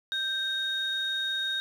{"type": "tone pair together", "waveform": "sine", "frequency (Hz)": [1568, 3729], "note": ["G6", "A#7"], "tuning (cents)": [0, 0], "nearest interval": "octave + minor third", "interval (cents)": 1500, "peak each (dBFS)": [-31, -28], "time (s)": [0.12, 1.6], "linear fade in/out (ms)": 0, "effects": ["tanh soft clip ceiling -22 dBFS", "9-bit"]}